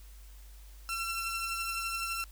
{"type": "tone pair together", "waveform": "sawtooth", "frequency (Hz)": [1354.9, 2698], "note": ["E6", "E7"], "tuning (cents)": [47, 40], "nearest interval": "octave", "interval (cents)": 1193, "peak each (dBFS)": [-32, -33], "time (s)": [0.89, 2.24], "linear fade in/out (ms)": 0, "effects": ["added 50 Hz sine -48 dBFS peak until 2.31 s", "white hiss -60 dBFS RMS until 2.31 s"]}